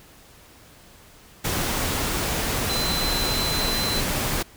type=tone in noise; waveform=sine; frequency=4048 Hz; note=B7; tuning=42 cents sharp; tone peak=-26 dBFS; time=2.69-4.01 s; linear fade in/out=10 ms; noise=pink; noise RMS=-25 dBFS; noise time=1.44-4.43 s; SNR=-4 dB; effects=pink hiss -50 dBFS RMS until 4.56 s